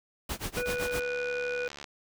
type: noise with tremolo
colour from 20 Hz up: pink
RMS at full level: -33 dBFS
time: 0.29-1 s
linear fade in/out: 5 ms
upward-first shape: sine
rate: 7.8 Hz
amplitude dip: 95%
type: harmonic tone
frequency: 490.9 Hz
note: B4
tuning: 10 cents flat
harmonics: 1 / 3 / 5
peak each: -31 / -36 / -38 dBFS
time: 0.57-1.68 s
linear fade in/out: 0 ms
type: click train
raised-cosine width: 0.2 ms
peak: -24 dBFS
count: 86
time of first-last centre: 0.66-1.842 s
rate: 71.9 Hz
effects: none